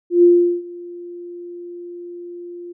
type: tone with ADSR envelope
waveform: sine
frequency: 349.2 Hz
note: F4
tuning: in tune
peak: -6 dBFS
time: 0.1-2.73 s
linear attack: 130 ms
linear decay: 390 ms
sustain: -24 dB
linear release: 16 ms
effects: none